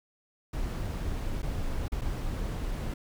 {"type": "noise with dropouts", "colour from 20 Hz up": "brown", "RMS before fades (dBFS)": -32, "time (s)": [0.53, 2.94], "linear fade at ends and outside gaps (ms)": 5, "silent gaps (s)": [[1.421, 1.428], [1.882, 1.919], [2.012, 2.016]], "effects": []}